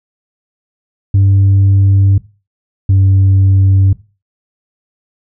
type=tone pair in turn; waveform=sine; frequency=98 / 96.48 Hz; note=G2 / G2; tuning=0 / -27 cents; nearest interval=unison; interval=27 cents; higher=first; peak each=-3 dBFS; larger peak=neither; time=1.14-2.18 / 2.89-3.93 s; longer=neither; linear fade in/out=5 ms; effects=noise-tail reverb RT60 0.3 s tail -18 dB re dry + tanh soft clip ceiling -4 dBFS